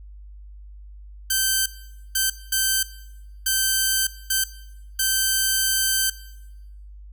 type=tone bursts at uneven times; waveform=5% pulse; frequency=1551 Hz; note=G6; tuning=19 cents flat; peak=-8 dBFS; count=6; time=1.3-1.66 / 2.15-2.3 / 2.52-2.83 / 3.46-4.07 / 4.3-4.44 / 4.99-6.1 s; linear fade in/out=5 ms; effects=noise-tail reverb RT60 1.0 s tail -18 dB re dry + added 50 Hz sine -39 dBFS peak until 7.12 s